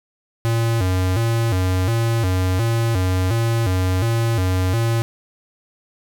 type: tone with vibrato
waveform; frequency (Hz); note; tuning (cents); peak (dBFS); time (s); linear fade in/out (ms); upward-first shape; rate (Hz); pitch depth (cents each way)
square; 103.1; G#2; -12; -17; 0.45-5.02; 0; square; 1.4; 190
effects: none